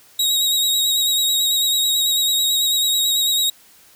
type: tone with vibrato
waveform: sawtooth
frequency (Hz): 3800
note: A#7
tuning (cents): +33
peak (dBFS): -13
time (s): 0.19-3.5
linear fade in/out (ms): 5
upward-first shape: triangle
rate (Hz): 9.1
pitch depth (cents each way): 34
effects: white hiss -50 dBFS RMS until 3.95 s